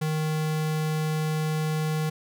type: tone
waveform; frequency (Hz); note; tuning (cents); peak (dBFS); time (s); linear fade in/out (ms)
square; 155.56; D#3; 0; -25; 0.01-2.1; 10
effects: none